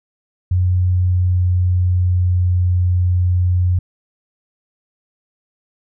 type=tone with pitch glide; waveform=sine; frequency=90.7 to 89.97 Hz; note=F#2 to F#2; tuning=-34 to -48 cents; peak=-12 dBFS; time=0.51-3.79 s; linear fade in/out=5 ms; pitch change=-14 cents; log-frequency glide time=0.86-1.8 s; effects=none